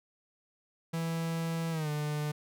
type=tone with pitch glide; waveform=45% pulse; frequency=164.81 to 149.4 Hz; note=E3 to D3; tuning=0 to +30 cents; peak=-31 dBFS; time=0.93-2.32 s; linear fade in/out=10 ms; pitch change=-170 cents; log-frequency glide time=1.71-1.89 s; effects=none